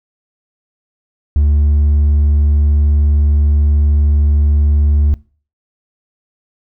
sine tone with hard clipping, 73.42 Hz, D2, in tune, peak -9 dBFS, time 1.36-5.14 s, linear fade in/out 0 ms, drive 2 dB, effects noise-tail reverb RT60 0.4 s tail -21 dB re dry

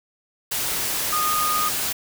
sine tone in noise, 1232 Hz, D#6, 17 cents flat, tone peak -21 dBFS, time 1.12-1.69 s, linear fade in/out 10 ms, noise white, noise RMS -25 dBFS, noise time 0.51-1.93 s, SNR +1 dB, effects none

